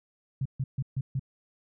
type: tone bursts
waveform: sine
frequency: 133.1 Hz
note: C3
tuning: 30 cents sharp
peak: -26 dBFS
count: 5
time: 0.41-1.195 s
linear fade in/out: 5 ms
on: 45 ms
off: 140 ms
effects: none